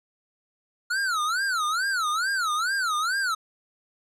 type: tone with vibrato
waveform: square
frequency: 1396.9 Hz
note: F6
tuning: in tune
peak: -24 dBFS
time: 0.9-3.35 s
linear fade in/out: 10 ms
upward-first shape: sine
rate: 2.3 Hz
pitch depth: 250 cents each way
effects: low-pass 10000 Hz 12 dB/octave